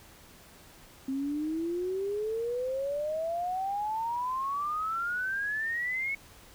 sine exponential sweep, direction up, 263.4 to 2217 Hz, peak -29 dBFS, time 1.08-6.15 s, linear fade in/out 5 ms, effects pink hiss -54 dBFS RMS until 6.54 s

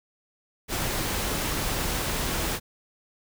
pink noise, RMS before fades -28 dBFS, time 0.68-2.6 s, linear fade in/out 50 ms, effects none

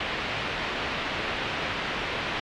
white low-pass noise, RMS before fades -31 dBFS, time 0-2.4 s, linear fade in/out 5 ms, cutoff 3100 Hz, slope 24 dB/octave, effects AAC 64 kbps

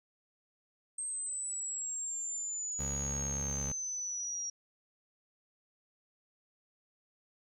sine exponential sweep, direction down, 8372 to 5670 Hz, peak -35 dBFS, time 0.98-4.5 s, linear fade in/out 5 ms
20% pulse tone, 69.3 Hz, C#2, in tune, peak -32 dBFS, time 2.79-3.72 s, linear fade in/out 5 ms
effects none

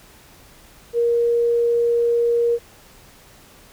sine tone, 471.1 Hz, A#4, 18 cents sharp, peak -15 dBFS, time 0.93-2.59 s, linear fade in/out 50 ms, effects pink hiss -48 dBFS RMS until 3.72 s

